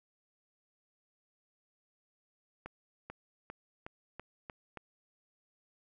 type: accelerating click train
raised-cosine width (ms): 0.5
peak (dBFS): -28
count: 7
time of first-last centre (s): 2.66-4.773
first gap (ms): 440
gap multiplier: 0.91
effects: none